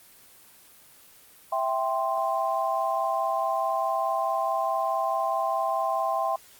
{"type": "chord", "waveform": "sine", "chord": "C major", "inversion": "first", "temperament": "equal", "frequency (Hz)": [659.3, 784, 1046.5], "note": ["E5", "G5", "C6"], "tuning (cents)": [0, 0, 0], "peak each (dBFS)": -28, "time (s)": [1.52, 6.36], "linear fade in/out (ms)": 5, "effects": ["white hiss -53 dBFS RMS until 6.59 s", "Opus 24 kbps"]}